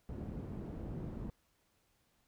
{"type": "low-pass noise", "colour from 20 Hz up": "white", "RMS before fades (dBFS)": -43, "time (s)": [0.09, 1.3], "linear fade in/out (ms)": 0, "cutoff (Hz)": 220, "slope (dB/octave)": 12, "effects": ["pink hiss -75 dBFS RMS until 2.27 s"]}